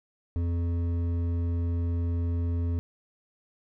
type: tone with hard clipping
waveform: sine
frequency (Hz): 85.5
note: F2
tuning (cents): -36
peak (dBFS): -27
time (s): 0.36-2.79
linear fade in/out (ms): 0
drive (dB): 9
effects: none